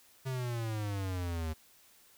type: exponential sweep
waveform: square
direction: down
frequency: 133.6 to 77.78 Hz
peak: -34 dBFS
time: 0.25-1.54 s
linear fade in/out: 20 ms
effects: white hiss -62 dBFS RMS until 2.17 s